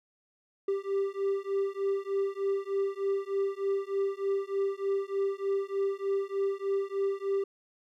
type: beating tone pair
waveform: triangle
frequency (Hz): 392 / 395.3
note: G4 / G4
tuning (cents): 0 / +15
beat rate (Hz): 3.3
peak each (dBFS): -29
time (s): 0.68-7.44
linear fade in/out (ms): 5
effects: none